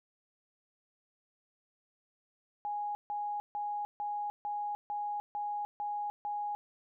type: tone bursts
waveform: sine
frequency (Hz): 828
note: G#5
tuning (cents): -5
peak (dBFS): -33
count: 9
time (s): 2.65-6.55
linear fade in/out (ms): 0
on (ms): 300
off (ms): 150
effects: none